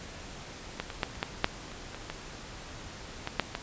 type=clicks; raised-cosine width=0.3 ms; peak=-15 / -21 / -11 / -29 / -12 / -6 / -28 / -24 / -19 / -16 / -8 / -16 dBFS; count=12; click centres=0.8 / 0.902 / 1.032 / 1.154 / 1.229 / 1.444 / 1.717 / 1.946 / 2.1 / 3.274 / 3.397 / 3.551 s; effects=pink hiss -44 dBFS RMS until 3.62 s + resampled to 16000 Hz